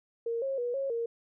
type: tone with pitch steps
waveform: sine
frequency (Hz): 463.8 / 541 / 484.2 / 546 / 464.8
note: A#4 / C#5 / B4 / C#5 / A#4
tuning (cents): -9 / -42 / -34 / -26 / -5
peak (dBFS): -29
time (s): 0.26-1.06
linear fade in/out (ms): 5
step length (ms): 160
effects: none